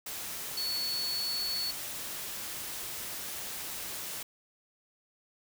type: tone in noise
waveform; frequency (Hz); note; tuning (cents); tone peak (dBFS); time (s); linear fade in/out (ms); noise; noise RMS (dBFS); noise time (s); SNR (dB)
sine; 4422; C#8; -5; -31; 0.57-1.71; 5; white; -39; 0.06-4.23; +5
effects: none